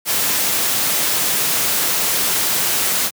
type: noise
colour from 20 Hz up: white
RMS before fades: -18 dBFS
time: 0.05-3.11 s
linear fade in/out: 50 ms
effects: high-pass 100 Hz 12 dB/octave